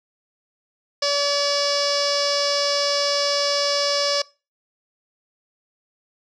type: tone with low-pass filter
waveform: sawtooth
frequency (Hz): 572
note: D5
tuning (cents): -46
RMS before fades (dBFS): -21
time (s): 1.02-4.22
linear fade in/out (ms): 5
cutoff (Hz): 5100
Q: 8.2
effects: noise-tail reverb RT60 0.3 s tail -22 dB re dry